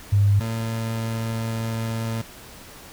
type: tone pair in turn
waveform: sine / 30% pulse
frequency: 101.1 / 113.17 Hz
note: G#2 / A2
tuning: -46 / +49 cents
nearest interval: major second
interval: 195 cents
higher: second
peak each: -14 / -22 dBFS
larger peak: first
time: 0.12-0.4 / 0.4-2.22 s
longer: second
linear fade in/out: 10 ms
effects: pink hiss -43 dBFS RMS until 2.92 s